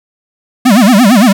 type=tone with vibrato; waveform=square; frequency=223.6 Hz; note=A3; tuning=28 cents sharp; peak=-4 dBFS; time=0.65-1.33 s; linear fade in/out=10 ms; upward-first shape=sine; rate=8.8 Hz; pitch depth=270 cents each way; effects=none